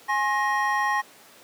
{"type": "tone cluster", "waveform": "triangle", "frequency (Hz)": [831, 1073, 1875], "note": ["G#5", "C6", "A#6"], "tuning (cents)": [1, 43, 10], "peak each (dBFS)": -24, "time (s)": [0.08, 1.02], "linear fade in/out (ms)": 20, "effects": ["pink hiss -50 dBFS RMS until 1.43 s", "high-pass 300 Hz 12 dB/octave"]}